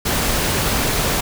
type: noise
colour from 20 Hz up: pink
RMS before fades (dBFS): -19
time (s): 0.05-1.21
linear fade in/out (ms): 10
effects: none